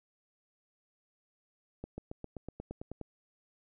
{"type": "accelerating click train", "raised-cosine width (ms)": 2, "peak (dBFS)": -27, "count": 11, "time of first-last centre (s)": [1.84, 3.013], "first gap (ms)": 140, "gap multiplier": 0.96, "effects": []}